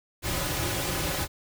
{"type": "noise with comb filter", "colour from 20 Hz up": "pink", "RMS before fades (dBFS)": -29, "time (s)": [0.22, 1.28], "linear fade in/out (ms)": 50, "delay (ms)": 4.4, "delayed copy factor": -0.7, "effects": []}